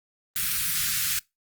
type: band-stop noise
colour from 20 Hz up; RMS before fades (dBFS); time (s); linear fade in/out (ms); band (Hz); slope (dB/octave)
white; -26; 0.36-1.19; 2; 190 to 1300; 48
effects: noise-tail reverb RT60 0.2 s tail -24 dB re dry + Opus 32 kbps